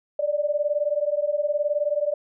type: beating tone pair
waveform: sine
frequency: 580 / 599 Hz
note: D5 / D5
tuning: -22 / +34 cents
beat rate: 19 Hz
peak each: -24 dBFS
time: 0.19-2.14 s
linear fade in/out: 5 ms
effects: none